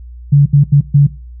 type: tone bursts at uneven times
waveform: sine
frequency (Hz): 142.8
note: D3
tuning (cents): -48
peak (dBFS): -3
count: 4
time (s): 0.32-0.46 / 0.53-0.64 / 0.72-0.81 / 0.94-1.07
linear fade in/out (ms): 10
effects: noise-tail reverb RT60 0.4 s tail -22 dB re dry + added 60 Hz sine -29 dBFS peak until 1.4 s